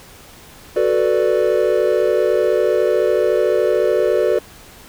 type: chord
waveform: triangle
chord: B minor seventh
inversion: second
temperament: equal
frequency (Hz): 370 / 440 / 493.9 / 587.3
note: F#4 / A4 / B4 / D5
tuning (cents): 0 / 0 / 0 / 0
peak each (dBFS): -17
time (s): 0.76-4.39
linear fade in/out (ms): 5
effects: pink hiss -42 dBFS RMS until 4.88 s